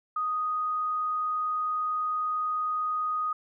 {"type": "tone", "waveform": "sine", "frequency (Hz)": 1244.5, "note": "D#6", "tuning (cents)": 0, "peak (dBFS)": -26, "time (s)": [0.16, 3.33], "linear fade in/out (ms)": 5, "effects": []}